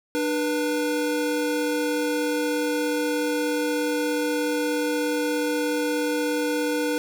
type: tone pair together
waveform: square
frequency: 299.2 / 486.4 Hz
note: D4 / B4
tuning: +32 / -26 cents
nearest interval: minor sixth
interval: 842 cents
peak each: -26 dBFS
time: 0.15-6.98 s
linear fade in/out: 0 ms
effects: none